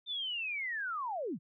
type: linear sweep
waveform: sine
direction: down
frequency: 3606 to 120.9 Hz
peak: -34 dBFS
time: 0.06-1.39 s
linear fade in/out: 50 ms
effects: none